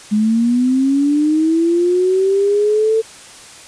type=linear sweep; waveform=sine; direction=up; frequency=207.7 to 448.6 Hz; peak=-11 dBFS; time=0.11-3.02 s; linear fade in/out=20 ms; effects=white hiss -38 dBFS RMS until 3.67 s + resampled to 22050 Hz